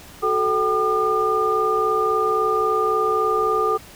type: tone cluster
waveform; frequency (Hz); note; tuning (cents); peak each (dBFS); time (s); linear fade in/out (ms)
sine; 373.4 / 437.1 / 770 / 1207; F#4 / A4 / G5 / D6; +16 / -11 / -31 / +47; -26 / -21 / -28 / -20; 0.22-3.78; 20
effects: pink hiss -43 dBFS RMS until 3.95 s